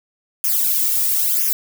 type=noise with flanger; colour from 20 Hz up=violet; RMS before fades=-18 dBFS; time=0.44-1.53 s; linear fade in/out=0 ms; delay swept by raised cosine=0.24 to 2.04 ms; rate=1 Hz; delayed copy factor=-0.9; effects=none